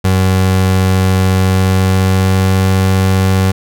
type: tone with pitch glide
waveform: 30% pulse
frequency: 94 to 94.98 Hz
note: F#2 to F#2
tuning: +28 to +46 cents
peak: -6 dBFS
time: 0.04-3.52 s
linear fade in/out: 10 ms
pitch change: +18 cents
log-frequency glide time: 1.32-2.65 s
effects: none